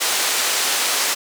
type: band-pass noise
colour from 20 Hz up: white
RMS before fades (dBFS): -20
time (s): 0-1.15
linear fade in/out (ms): 20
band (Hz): 440 to 8100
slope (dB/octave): 12
effects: none